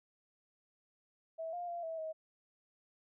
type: tone with pitch steps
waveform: sine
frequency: 651 / 704 / 690 / 651 / 635 Hz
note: E5 / F5 / F5 / E5 / D#5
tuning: -22 / +14 / -21 / -22 / +35 cents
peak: -38 dBFS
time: 1.38-2.13 s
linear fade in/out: 20 ms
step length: 150 ms
effects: none